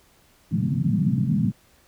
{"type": "band-pass noise", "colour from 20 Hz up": "white", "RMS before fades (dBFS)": -22, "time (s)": [0.51, 1.52], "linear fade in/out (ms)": 10, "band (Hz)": [110, 220], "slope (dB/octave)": 48, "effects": ["pink hiss -58 dBFS RMS until 1.87 s"]}